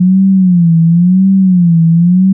sine tone with vibrato, 178.2 Hz, F3, 35 cents sharp, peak -4 dBFS, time 0-2.33 s, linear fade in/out 10 ms, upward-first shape sine, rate 0.95 Hz, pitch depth 140 cents each way, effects none

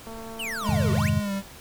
click train, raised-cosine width 1 ms, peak -28 dBFS, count 205, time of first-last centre 0.07-0.977 s, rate 225 Hz
square exponential two-way sweep, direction down then up, 3136 to 355.8 to 3136 Hz, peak -30 dBFS, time 0.39-1.1 s, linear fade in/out 10 ms, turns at 0.92 s
square tone with pitch glide, 207.7 to 196.61 Hz, G#3 to G3, 0 to +5 cents, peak -27 dBFS, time 0.62-1.43 s, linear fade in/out 50 ms, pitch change -95 cents, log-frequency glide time 1.21-1.32 s
sine chord, F minor seventh, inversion none, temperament equal, 87.31 / 103.83 / 130.81 / 155.56 Hz, F2 / Ab2 / C3 / Eb3, 0 / 0 / 0 / 0 cents, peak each -27 dBFS, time 0.69-1.2 s, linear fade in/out 0 ms
effects pink hiss -45 dBFS RMS until 1.6 s

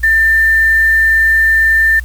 sine tone with quantisation, 1789 Hz, A6, 28 cents sharp, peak -7 dBFS, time 0.03-2 s, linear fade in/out 10 ms, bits 5, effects added 60 Hz sine -22 dBFS peak until 2.04 s + white hiss -44 dBFS RMS until 2.04 s

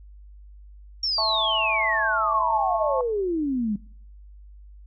sine exponential sweep, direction down, 5588 to 200 Hz, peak -22 dBFS, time 1.03-3.76 s, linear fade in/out 5 ms
harmonic tone, 218.9 Hz, A3, 9 cents flat, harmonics 3 / 4 / 5, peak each -28 / -28 / -28 dBFS, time 1.18-3.01 s, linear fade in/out 2 ms
effects noise-tail reverb RT60 0.6 s tail -23 dB re dry + added 50 Hz sine -43 dBFS peak until 4.86 s

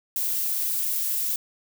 violet noise, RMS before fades -26 dBFS, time 0.16-1.36 s, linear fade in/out 2 ms, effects none

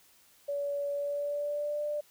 sine tone with pitch glide, 570 to 592.5 Hz, C#5 to D5, +48 to +15 cents, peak -30 dBFS, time 0.48-2.01 s, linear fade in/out 10 ms, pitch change +67 cents, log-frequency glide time 0.92-1.82 s, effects white hiss -62 dBFS RMS until 2.1 s

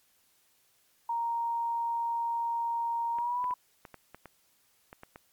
sine tone with pitch glide, 932.3 to 993.5 Hz, A#5 to B5, 0 to +10 cents, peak -28 dBFS, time 1.09-3.54 s, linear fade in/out 5 ms, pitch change +110 cents, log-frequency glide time 3.13-3.43 s
clicks, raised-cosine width 0.5 ms, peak -30 dBFS, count 10, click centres 3.186 / 3.442 / 3.509 / 3.852 / 3.943 / 4.146 / 4.257 / 4.929 / 5.034 / 5.159 s
effects white hiss -68 dBFS RMS until 5.32 s + MP3 96 kbps

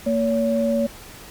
sine tone pair together, 230 / 565.3 Hz, A#3 / C#5, -23 / +34 cents, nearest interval octave + major third, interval 1557 cents, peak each -20 dBFS, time 0.06-0.87 s, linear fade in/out 10 ms, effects pink hiss -41 dBFS RMS until 1.3 s + MP3 96 kbps

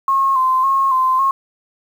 sine tone with vibrato, 1060 Hz, C6, 22 cents sharp, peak -12 dBFS, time 0.08-1.31 s, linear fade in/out 2 ms, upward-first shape square, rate 1.8 Hz, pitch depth 38 cents each way, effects 7-bit

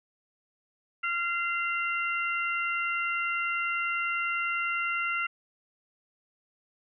harmonic tone, 690 Hz, F5, 21 cents flat, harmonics 2 / 3 / 4, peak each -30 / -32 / -33 dBFS, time 1.03-5.27 s, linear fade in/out 10 ms, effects none

